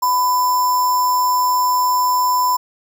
sine tone with sample-and-hold, 997 Hz, B5, 16 cents sharp, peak -13 dBFS, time 0.02-2.57 s, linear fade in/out 10 ms, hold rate 6300 Hz, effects none

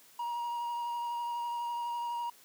triangle tone with vibrato, 949 Hz, A#5, 31 cents sharp, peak -31 dBFS, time 0.19-2.3 s, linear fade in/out 5 ms, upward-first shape sine, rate 12 Hz, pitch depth 13 cents each way, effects white hiss -59 dBFS RMS until 2.44 s + high-pass 150 Hz 12 dB/octave

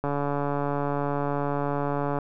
click train, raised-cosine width 1 ms, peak -14 dBFS, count 308, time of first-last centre 0.04-2.187 s, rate 143 Hz, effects none

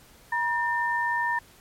sine tone pair together, 953.5 / 1800 Hz, A#5 / A6, +39 / +39 cents, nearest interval major seventh, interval 1100 cents, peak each -26 / -26 dBFS, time 0.32-1.39 s, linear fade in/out 5 ms, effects pink hiss -54 dBFS RMS until 1.6 s + MP3 64 kbps

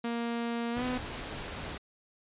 sawtooth tone with pitch glide, 234.4 to 251.2 Hz, A#3 to B3, +10 to +30 cents, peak -27 dBFS, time 0.04-0.98 s, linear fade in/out 5 ms, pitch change +120 cents, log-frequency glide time 0.72-0.84 s
pink noise, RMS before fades -39 dBFS, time 0.76-1.78 s, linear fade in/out 10 ms
effects resampled to 8000 Hz

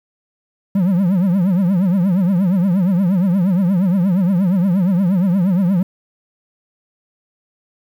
triangle tone with vibrato, 185 Hz, F#3, in tune, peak -10 dBFS, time 0.75-5.83 s, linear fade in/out 5 ms, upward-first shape triangle, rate 8.5 Hz, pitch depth 190 cents each way, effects 8-bit

